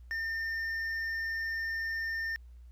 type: tone with hard clipping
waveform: sine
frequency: 1809 Hz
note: A6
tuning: 48 cents sharp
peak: -33 dBFS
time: 0.11-2.36 s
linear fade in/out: 0 ms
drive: 4 dB
effects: added 60 Hz sine -48 dBFS peak until 2.71 s + pink hiss -75 dBFS RMS until 2.71 s